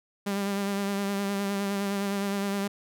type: tone with vibrato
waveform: sawtooth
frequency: 199.3 Hz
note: G3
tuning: 29 cents sharp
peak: -23 dBFS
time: 0.26-2.68 s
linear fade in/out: 10 ms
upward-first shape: sine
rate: 9.7 Hz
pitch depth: 28 cents each way
effects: none